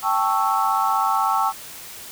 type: chord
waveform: sine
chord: A dominant seventh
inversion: third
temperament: equal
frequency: 784 / 880 / 1108.7 / 1318.5 Hz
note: G5 / A5 / C#6 / E6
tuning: 0 / 0 / 0 / 0 cents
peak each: -23 dBFS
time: 0.02-1.53 s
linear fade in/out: 50 ms
effects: white hiss -38 dBFS RMS until 2.11 s